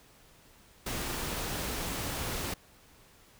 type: noise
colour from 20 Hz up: pink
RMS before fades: -35 dBFS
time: 0.86-2.54 s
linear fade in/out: 5 ms
effects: pink hiss -59 dBFS RMS until 3.39 s